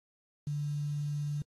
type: tone with quantisation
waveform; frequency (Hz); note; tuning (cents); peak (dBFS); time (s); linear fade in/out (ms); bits
sine; 146.5; D3; -4; -31; 0.47-1.42; 2; 9
effects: AAC 32 kbps